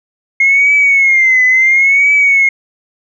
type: tone with vibrato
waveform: sine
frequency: 2148 Hz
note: C7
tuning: 45 cents sharp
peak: -5 dBFS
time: 0.4-2.49 s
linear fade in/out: 5 ms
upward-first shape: triangle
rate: 0.72 Hz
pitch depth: 120 cents each way
effects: tanh soft clip ceiling -1 dBFS